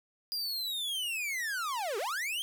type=linear two-way sweep; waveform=45% pulse; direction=down then up; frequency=4884 to 377.8 to 3229 Hz; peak=-32 dBFS; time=0.32-2.42 s; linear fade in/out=0 ms; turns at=1.98 s; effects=none